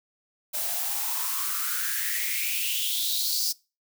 blue noise with high-pass filter sweep, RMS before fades -28 dBFS, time 0.53-3.53 s, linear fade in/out 20 ms, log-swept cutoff 600 to 5100 Hz, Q 6.8, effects noise-tail reverb RT60 0.3 s tail -23 dB re dry

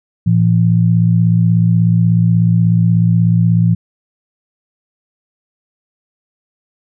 sine tone pair together, 113.33 / 169.8 Hz, A#2 / F3, -48 / -48 cents, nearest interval perfect fifth, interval 700 cents, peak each -11 dBFS, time 0.26-3.75 s, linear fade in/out 10 ms, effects none

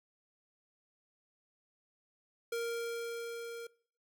square tone with level ramp, 466.2 Hz, A#4, in tune, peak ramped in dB -34 to -43 dBFS, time 2.52-3.67 s, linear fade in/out 5 ms, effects noise-tail reverb RT60 0.5 s tail -22 dB re dry

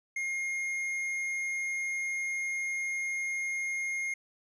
sine tone with tanh clipping, 2136 Hz, C7, 35 cents sharp, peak -32 dBFS, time 0.16-4.14 s, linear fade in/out 5 ms, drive 8 dB, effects none

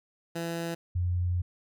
15% pulse / sine tone pair in turn, 167.8 / 88.89 Hz, E3 / F2, +31 / +31 cents, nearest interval major seventh, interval 1100 cents, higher first, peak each -25 dBFS, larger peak neither, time 0.35-0.75 / 0.95-1.42 s, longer second, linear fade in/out 10 ms, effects none

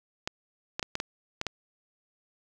clicks, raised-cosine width 0.2 ms, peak -13 dBFS, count 7, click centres 0.275 / 0.795 / 0.828 / 0.954 / 1.001 / 1.414 / 1.467 s, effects none

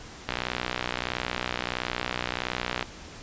click train, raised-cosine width 0.3 ms, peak -11 dBFS, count 157, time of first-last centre 0.29-2.827 s, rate 61.5 Hz, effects pink hiss -44 dBFS RMS until 3.22 s + resampled to 16000 Hz

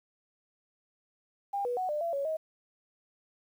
sine tone with pitch steps, 801 / 488.1 / 741 / 598 / 676 / 558 / 633 Hz, G5 / B4 / F#5 / D5 / E5 / C#5 / D#5, +37 / -20 / +2 / +31 / +43 / +11 / +30 cents, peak -29 dBFS, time 1.53-2.37 s, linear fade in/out 10 ms, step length 120 ms, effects 10-bit

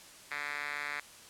5% pulse tone with band-pass filter, 145.9 Hz, D3, 11 cents flat, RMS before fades -38 dBFS, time 0.31-1 s, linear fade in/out 2 ms, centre 2200 Hz, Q 3, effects white hiss -53 dBFS RMS until 1.29 s + low-pass 10000 Hz 12 dB/octave

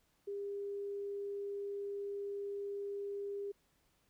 sine tone, 402.3 Hz, G4, 45 cents sharp, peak -38 dBFS, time 0.27-3.52 s, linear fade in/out 10 ms, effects pink hiss -75 dBFS RMS until 4.09 s

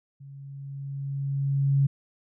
sine tone with level ramp, 138.59 Hz, C#3, in tune, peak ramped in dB -42 to -17 dBFS, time 0.2-1.87 s, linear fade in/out 10 ms, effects none

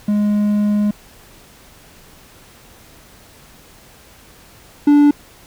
triangle tone pair in turn, 207.7 / 291 Hz, G#3 / D4, 0 / -16 cents, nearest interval tritone, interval 584 cents, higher second, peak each -11 / -5 dBFS, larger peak second, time 0.08-0.91 / 4.87-5.11 s, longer first, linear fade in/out 5 ms, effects pink hiss -45 dBFS RMS until 5.46 s

